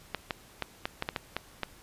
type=clicks; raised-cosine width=0.3 ms; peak=-14 dBFS; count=9; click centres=0.147 / 0.308 / 0.623 / 0.855 / 1.024 / 1.089 / 1.162 / 1.366 / 1.633 s; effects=pink hiss -55 dBFS RMS until 1.82 s + resampled to 32000 Hz